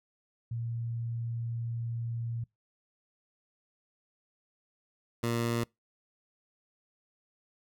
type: tone pair in turn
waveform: sine / 15% pulse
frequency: 116.54 / 117.28 Hz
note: A#2 / A#2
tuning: 0 / +11 cents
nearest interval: unison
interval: 11 cents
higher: second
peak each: -32 / -22 dBFS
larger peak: second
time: 0.51-2.44 / 5.23-5.64 s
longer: first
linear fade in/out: 5 ms
effects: noise-tail reverb RT60 0.2 s tail -26 dB re dry